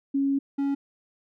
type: tone pair in turn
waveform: sine / triangle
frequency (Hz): 276 / 278.9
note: C#4 / C#4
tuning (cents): -7 / +11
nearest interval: unison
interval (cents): 18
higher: second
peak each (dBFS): -21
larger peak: neither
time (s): 0.14-0.39 / 0.58-0.75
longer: first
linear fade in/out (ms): 10
effects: none